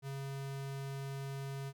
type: tone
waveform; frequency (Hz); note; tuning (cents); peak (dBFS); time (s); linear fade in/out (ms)
square; 137.2; C#3; -17; -40; 0.02-1.73; 50
effects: none